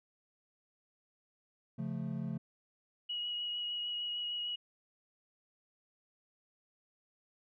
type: chord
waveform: triangle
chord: Db augmented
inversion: none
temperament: equal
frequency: 138.59 / 174.61 / 220 Hz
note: Db3 / F3 / A3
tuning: 0 / 0 / 0 cents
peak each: -38 dBFS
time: 1.78-2.38 s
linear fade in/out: 10 ms
type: tone with vibrato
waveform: sine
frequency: 2906 Hz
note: F#7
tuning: 32 cents flat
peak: -35 dBFS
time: 3.09-4.56 s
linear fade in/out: 10 ms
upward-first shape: sine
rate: 6.6 Hz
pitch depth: 12 cents each way
effects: none